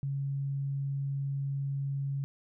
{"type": "tone", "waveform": "sine", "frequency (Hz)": 138.59, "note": "C#3", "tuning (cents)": 0, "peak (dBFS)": -30, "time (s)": [0.03, 2.24], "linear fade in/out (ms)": 0, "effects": []}